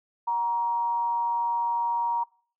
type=tone with frequency modulation; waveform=sine; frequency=943 Hz; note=A#5; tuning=20 cents sharp; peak=-23 dBFS; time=0.27-2.24 s; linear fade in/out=10 ms; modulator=194 Hz; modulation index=0.26; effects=noise-tail reverb RT60 0.5 s tail -26 dB re dry